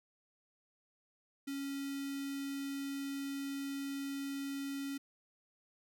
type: tone with notch filter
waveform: square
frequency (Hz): 277.1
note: C#4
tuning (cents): -1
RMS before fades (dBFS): -40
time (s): 1.47-4.98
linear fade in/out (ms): 10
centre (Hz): 780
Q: 0.72
effects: none